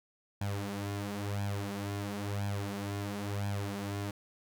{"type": "tone with flanger", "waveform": "sawtooth", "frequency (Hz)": 101, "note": "G#2", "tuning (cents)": -48, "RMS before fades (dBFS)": -36, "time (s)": [0.41, 4.11], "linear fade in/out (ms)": 5, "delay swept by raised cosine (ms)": [1.2, 7.1], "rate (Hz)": 0.98, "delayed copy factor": 0.75, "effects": []}